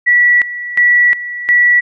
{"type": "tone with tremolo", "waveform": "sine", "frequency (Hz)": 1946, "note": "B6", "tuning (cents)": -26, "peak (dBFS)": -6, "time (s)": [0.06, 1.81], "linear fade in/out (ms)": 20, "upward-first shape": "square", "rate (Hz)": 1.4, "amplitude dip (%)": 80, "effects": []}